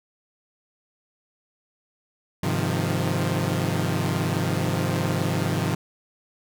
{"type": "chord", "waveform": "sawtooth", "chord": "F minor seventh", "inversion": "first", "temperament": "equal with one note detuned", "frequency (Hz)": [101.4, 130.81, 155.56, 174.61], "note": ["Ab2", "C3", "Eb3", "F3"], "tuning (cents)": [-41, 0, 0, 0], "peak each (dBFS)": -24, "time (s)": [2.43, 5.75], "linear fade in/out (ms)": 5, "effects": []}